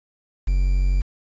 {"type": "tone with quantisation", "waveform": "triangle", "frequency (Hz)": 46.25, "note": "F#1", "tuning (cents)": 0, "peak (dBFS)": -14, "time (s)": [0.47, 1.02], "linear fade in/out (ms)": 10, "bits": 7, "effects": ["resampled to 16000 Hz"]}